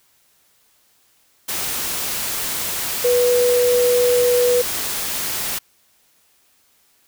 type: tone in noise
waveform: sine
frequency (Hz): 490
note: B4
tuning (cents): -14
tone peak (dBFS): -13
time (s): 3.04-4.62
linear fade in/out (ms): 10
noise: white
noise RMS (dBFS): -24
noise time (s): 1.48-5.59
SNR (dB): +8
effects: white hiss -59 dBFS RMS until 7.07 s